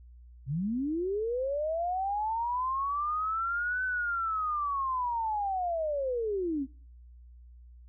sine linear two-way sweep, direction up then down, 122.6 to 1521 to 254.4 Hz, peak -28 dBFS, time 0.46-6.67 s, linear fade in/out 50 ms, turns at 3.84 s, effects noise-tail reverb RT60 0.5 s tail -26 dB re dry + added 60 Hz sine -49 dBFS peak until 7.88 s

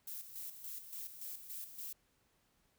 violet noise with tremolo, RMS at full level -45 dBFS, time 0.07-1.93 s, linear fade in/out 5 ms, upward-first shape square, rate 3.5 Hz, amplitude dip 60%, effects pink hiss -75 dBFS RMS until 2.78 s

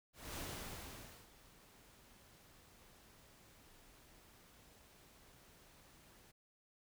pink noise with ADSR envelope, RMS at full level -45 dBFS, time 0.13-6.32 s, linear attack 240 ms, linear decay 900 ms, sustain -19 dB, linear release 15 ms, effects none

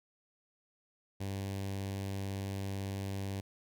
sawtooth tone with notch filter, 98 Hz, G2, in tune, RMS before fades -38 dBFS, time 1.2-3.41 s, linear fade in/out 10 ms, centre 1300 Hz, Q 1.5, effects none

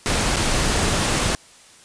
pink noise with dropouts, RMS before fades -20 dBFS, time 0.06-1.35 s, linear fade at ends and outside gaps 0 ms, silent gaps 0.36-0.366 s, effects white hiss -48 dBFS RMS until 1.84 s + resampled to 22050 Hz

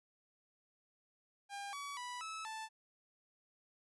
sawtooth tone with pitch steps, 803 / 1136 / 984 / 1302 / 880 Hz, G5 / C#6 / B5 / E6 / A5, +41 / +42 / -7 / -22 / 0 cents, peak -39 dBFS, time 1.49-2.69 s, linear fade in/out 50 ms, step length 240 ms, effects resampled to 24000 Hz

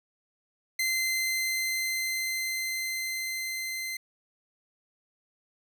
sawtooth tone with level ramp, 2071 Hz, C7, 18 cents flat, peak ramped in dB -22 to -29 dBFS, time 0.79-3.97 s, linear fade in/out 5 ms, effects none

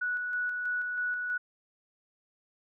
sine tone with tremolo, 1472 Hz, F#6, 9 cents flat, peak -28 dBFS, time 0.01-1.38 s, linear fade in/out 10 ms, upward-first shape square, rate 3.1 Hz, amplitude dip 30%, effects none

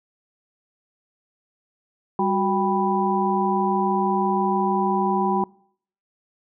harmonic tone with a mistuned harmonic, 197.1 Hz, G3, 10 cents sharp, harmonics 1 / 2 / 4 / 5, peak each -24 / -24 / -24 / -24 dBFS, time 2.19-5.44 s, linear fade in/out 2 ms, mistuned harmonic 2, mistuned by -110 cents, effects noise-tail reverb RT60 0.6 s tail -24 dB re dry

